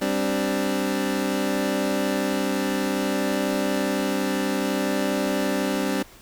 25% pulse chord, G suspended fourth, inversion none, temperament equal, 196 / 261.6 / 293.7 Hz, G3 / C4 / D4, 0 / 0 / 0 cents, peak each -23 / -23 / -23 dBFS, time 0.01-6.03 s, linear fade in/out 10 ms, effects pink hiss -49 dBFS RMS until 6.21 s

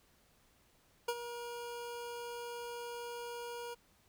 25% pulse tone with ADSR envelope, 476.1 Hz, A#4, 37 cents sharp, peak -27 dBFS, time 1.08-3.75 s, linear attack 7 ms, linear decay 51 ms, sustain -11 dB, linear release 19 ms, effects pink hiss -69 dBFS RMS until 4.08 s

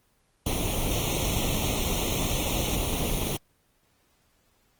pink noise with comb filter, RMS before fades -27 dBFS, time 0.46-3.37 s, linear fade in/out 5 ms, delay 0.31 ms, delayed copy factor +0.9, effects pink hiss -67 dBFS RMS until 4.79 s + Opus 24 kbps

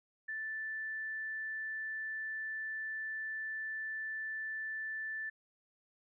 sine tone, 1760 Hz, A6, in tune, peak -37 dBFS, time 0.28-5.3 s, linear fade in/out 10 ms, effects none

